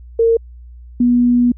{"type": "tone pair in turn", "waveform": "sine", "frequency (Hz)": [457.9, 243.3], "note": ["A#4", "B3"], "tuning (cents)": [-31, -26], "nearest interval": "major seventh", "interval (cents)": 1095, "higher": "first", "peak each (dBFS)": -9, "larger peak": "neither", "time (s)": [[0.19, 0.37], [1, 1.52]], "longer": "second", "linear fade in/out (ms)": 5, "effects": ["added 60 Hz sine -34 dBFS peak until 1.57 s"]}